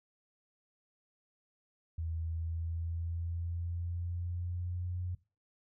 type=tone with pitch glide; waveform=sine; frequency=81.7 to 89.61 Hz; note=E2 to F2; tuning=-15 to +45 cents; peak=-34 dBFS; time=1.98-5.15 s; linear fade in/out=5 ms; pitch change=+160 cents; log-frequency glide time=2.23-5.01 s; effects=noise-tail reverb RT60 0.3 s tail -19 dB re dry